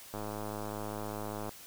click train, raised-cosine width 1 ms, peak -25 dBFS, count 143, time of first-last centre 0.14-1.492 s, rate 105 Hz, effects white hiss -51 dBFS RMS until 1.66 s

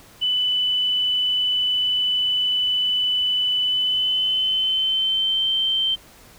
sine tone with pitch glide, 2991 to 3118 Hz, F#7 to G7, +18 to -10 cents, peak -18 dBFS, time 0.21-5.96 s, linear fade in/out 20 ms, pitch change +72 cents, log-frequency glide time 3.62-5.49 s, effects pink hiss -48 dBFS RMS until 6.38 s

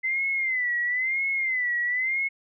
sine tone with vibrato, 2045 Hz, C7, 40 cents flat, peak -23 dBFS, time 0.03-2.29 s, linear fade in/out 20 ms, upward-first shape sine, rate 1 Hz, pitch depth 110 cents each way, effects none

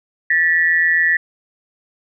sine tone pair together, 1766 / 1933.1 Hz, A6 / B6, +6 / -38 cents, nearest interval major second, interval 156 cents, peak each -15 dBFS, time 0.3-1.17 s, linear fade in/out 5 ms, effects none

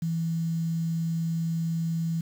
sine tone with quantisation, 164.81 Hz, E3, in tune, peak -25 dBFS, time 0.02-2.21 s, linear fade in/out 5 ms, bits 8, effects none

